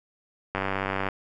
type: click train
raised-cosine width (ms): 0.5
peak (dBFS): -12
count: 53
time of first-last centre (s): 0.55-1.087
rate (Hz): 96.8
effects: none